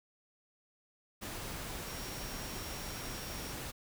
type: tone in noise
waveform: sine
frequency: 5588 Hz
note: F8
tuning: in tune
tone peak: -50 dBFS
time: 1.86-3.54 s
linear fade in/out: 20 ms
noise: pink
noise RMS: -42 dBFS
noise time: 1.21-3.72 s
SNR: -11 dB
effects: none